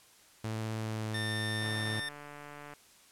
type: tone with pitch glide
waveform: sawtooth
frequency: 110.5 to 108.29 Hz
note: A2 to A2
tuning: +8 to -27 cents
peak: -30 dBFS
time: 0.44-2 s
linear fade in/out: 5 ms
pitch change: -35 cents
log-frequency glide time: 0.76-1.26 s
type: tone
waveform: 25% pulse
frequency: 1800 Hz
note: A6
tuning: 39 cents sharp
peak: -31 dBFS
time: 1.14-2.09 s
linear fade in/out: 5 ms
type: click train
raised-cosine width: 0.5 ms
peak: -32 dBFS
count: 164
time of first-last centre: 1.62-2.736 s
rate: 146 Hz
effects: white hiss -60 dBFS RMS until 3.11 s + low-pass 11000 Hz 12 dB/octave